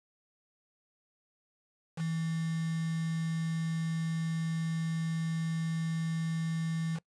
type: tone with quantisation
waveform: sine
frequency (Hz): 162.9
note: E3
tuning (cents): -20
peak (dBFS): -30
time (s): 1.96-7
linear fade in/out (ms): 50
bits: 7
effects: noise-tail reverb RT60 0.1 s tail -23 dB re dry + resampled to 22050 Hz